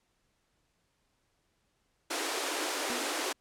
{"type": "high-pass noise", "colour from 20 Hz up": "pink", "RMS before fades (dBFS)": -33, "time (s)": [2.1, 3.33], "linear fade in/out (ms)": 10, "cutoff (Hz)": 280, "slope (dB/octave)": 96}
{"type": "tone with exponential decay", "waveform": "sawtooth", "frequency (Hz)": 245.4, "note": "B3", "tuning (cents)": -11, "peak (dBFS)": -30, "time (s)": [2.9, 3.25], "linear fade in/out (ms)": 0, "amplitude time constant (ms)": 76}
{"effects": ["pink hiss -75 dBFS RMS until 3.4 s", "low-pass 10000 Hz 12 dB/octave"]}